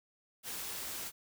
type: noise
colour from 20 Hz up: white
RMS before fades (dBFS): -41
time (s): 0.43-1.12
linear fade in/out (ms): 50
effects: none